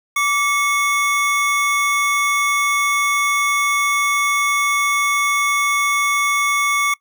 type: tone pair together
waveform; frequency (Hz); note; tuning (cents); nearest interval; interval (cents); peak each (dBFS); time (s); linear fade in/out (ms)
square; 1161 / 2192; D6 / C#7; -20 / -20; major seventh; 1100; -19; 0.16-6.94; 5
effects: noise-tail reverb RT60 0.1 s tail -21 dB re dry